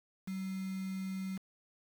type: tone with quantisation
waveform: sine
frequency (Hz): 190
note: F#3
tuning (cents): +46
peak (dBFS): -36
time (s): 0.27-1.38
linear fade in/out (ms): 10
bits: 8
effects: none